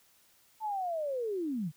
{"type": "linear sweep", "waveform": "sine", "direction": "down", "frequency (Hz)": [892, 137.6], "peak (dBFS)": -31, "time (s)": [0.6, 1.72], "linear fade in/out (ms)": 50, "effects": ["white hiss -65 dBFS RMS until 1.76 s"]}